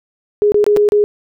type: tone with dropouts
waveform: sine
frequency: 415.3 Hz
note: G#4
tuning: in tune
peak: -8 dBFS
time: 0.42-1.04 s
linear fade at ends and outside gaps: 0 ms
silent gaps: 0.52-0.544 / 0.642-0.665 / 0.764-0.77 / 0.889-0.921 s
effects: none